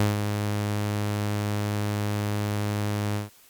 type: tone with ADSR envelope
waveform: sawtooth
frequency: 103.83 Hz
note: G#2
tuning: in tune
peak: -15 dBFS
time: 0-3.3 s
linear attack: 4 ms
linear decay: 160 ms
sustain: -6 dB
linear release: 140 ms
effects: white hiss -55 dBFS RMS until 3.49 s + Opus 48 kbps